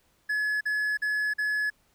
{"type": "tone bursts", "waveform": "triangle", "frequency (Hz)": 1702, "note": "G#6", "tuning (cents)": 42, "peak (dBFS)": -23, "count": 4, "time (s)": [0.29, 1.702], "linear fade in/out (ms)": 10, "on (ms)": 320, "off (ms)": 44, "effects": ["pink hiss -67 dBFS RMS until 1.94 s"]}